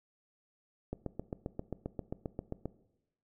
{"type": "click train", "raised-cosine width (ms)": 2, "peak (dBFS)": -23, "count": 14, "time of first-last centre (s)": [0.93, 2.656], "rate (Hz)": 7.53, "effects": ["noise-tail reverb RT60 0.9 s tail -18 dB re dry"]}